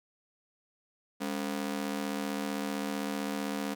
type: ring-modulated tone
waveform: sawtooth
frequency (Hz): 242.2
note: B3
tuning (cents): -34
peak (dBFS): -25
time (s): 1.2-3.75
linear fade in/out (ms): 20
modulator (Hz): 37.8
effects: none